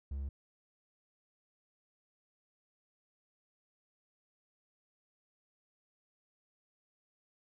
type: tone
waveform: triangle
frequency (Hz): 69.1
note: C#2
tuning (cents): -5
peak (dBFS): -34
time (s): 0.11-0.29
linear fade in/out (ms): 5
effects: none